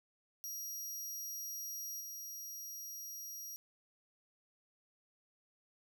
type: tone with level steps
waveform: 20% pulse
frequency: 5720 Hz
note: F8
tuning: 41 cents sharp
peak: -36 / -39 dBFS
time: 0.44-3.56 s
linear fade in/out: 0 ms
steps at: 2 s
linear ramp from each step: 10 ms
effects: none